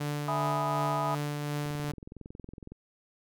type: tone with tremolo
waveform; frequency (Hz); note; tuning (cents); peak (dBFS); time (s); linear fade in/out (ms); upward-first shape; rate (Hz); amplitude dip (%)
sawtooth; 146.83; D3; 0; -26; 0-1.92; 10; triangle; 2.7; 30
type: chord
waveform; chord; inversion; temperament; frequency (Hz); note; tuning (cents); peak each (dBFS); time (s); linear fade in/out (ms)
sine; E major seventh; none; equal; 659.3 / 830.6 / 987.8 / 1244.5; E5 / G#5 / B5 / D#6; 0 / 0 / 0 / 0; -34; 0.28-1.15; 2
type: click train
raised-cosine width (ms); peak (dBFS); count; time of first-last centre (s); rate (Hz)
3; -31; 24; 1.66-2.72; 21.7
effects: none